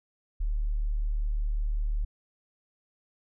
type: tone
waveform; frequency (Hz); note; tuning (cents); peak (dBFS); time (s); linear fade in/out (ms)
sine; 37.3; D1; +28; -25; 0.4-2.05; 10
effects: none